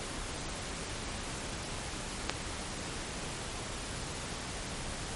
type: click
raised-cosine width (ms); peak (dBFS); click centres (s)
0.2; -10; 2.296
effects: pink hiss -39 dBFS RMS until 5.15 s + MP3 48 kbps